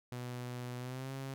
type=tone with pitch glide; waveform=sawtooth; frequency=123.47 to 134.64 Hz; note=B2 to C3; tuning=0 to +50 cents; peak=-36 dBFS; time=0.12-1.34 s; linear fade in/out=0 ms; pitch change=+150 cents; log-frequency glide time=0.78-1.12 s; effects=none